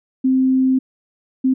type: tone bursts at uneven times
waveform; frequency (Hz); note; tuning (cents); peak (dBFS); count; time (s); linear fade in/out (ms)
sine; 261; C4; -4; -12; 2; 0.24-0.79 / 1.44-1.54; 10
effects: none

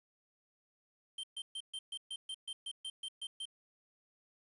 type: tone bursts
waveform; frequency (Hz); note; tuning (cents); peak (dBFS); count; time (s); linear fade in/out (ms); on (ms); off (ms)
square; 3136; G7; 0; -40; 13; 1.18-3.455; 5; 55; 130
effects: resampled to 24000 Hz + 11-bit

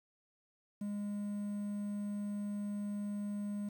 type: tone with quantisation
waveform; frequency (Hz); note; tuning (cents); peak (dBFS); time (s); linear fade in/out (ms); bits
triangle; 205.3; G#3; -20; -34; 0.81-3.69; 5; 10
effects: none

